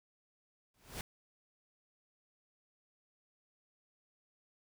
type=noise with exponential growth; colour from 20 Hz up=pink; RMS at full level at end=-38 dBFS; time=0.74-1.01 s; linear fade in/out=2 ms; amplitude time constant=57 ms; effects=none